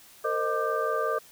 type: tone cluster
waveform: sine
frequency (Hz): 455 / 520 / 618 / 1190 / 1559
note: A#4 / C5 / D#5 / D6 / G6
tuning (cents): -42 / -11 / -12 / +22 / -10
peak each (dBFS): -30 / -33 / -31 / -29 / -36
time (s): 0.24-1.19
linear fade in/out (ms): 10
effects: white hiss -53 dBFS RMS until 1.31 s